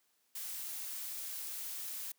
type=noise; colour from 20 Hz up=blue; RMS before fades=-42 dBFS; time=0.35-2.12 s; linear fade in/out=5 ms; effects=white hiss -75 dBFS RMS until 2.18 s + high-pass 150 Hz 12 dB/octave